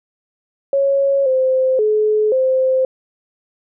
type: tone with pitch steps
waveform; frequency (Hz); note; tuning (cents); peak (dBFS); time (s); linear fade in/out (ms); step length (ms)
sine; 552 / 520 / 427.6 / 521; C#5 / C5 / A4 / C5; -7 / -11 / -49 / -7; -12; 0.73-2.85; 2; 530
effects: none